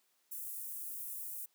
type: high-pass noise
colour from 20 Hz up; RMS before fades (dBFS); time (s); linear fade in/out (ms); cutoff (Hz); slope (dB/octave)
white; -43; 0.31-1.46; 10; 9400; 24
effects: white hiss -75 dBFS RMS until 1.54 s + high-pass 200 Hz 12 dB/octave